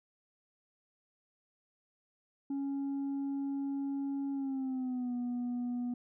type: tone with pitch glide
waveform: sine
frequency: 277.2 to 244.1 Hz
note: C#4 to B3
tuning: 0 to -20 cents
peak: -30 dBFS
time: 2.5-5.94 s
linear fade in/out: 5 ms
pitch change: -220 cents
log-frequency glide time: 4.32-5.14 s
effects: tanh soft clip ceiling -32 dBFS